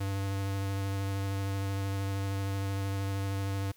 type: tone with vibrato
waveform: square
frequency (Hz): 98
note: G2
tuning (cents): 0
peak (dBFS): -31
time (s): 0-3.72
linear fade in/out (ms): 10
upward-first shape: sine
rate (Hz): 13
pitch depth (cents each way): 14
effects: white hiss -63 dBFS RMS until 3.76 s